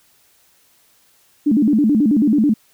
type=tone with vibrato; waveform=sine; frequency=252.6 Hz; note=B3; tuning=39 cents sharp; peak=-11 dBFS; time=1.46-2.54 s; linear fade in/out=10 ms; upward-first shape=square; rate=9.2 Hz; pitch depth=260 cents each way; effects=white hiss -56 dBFS RMS until 2.73 s